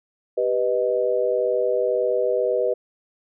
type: chord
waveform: sine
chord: G augmented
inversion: none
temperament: equal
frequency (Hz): 392 / 493.9 / 622.3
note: G4 / B4 / D#5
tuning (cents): 0 / 0 / 0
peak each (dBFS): -25 / -21 / -24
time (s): 0.37-2.74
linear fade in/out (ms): 10
effects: none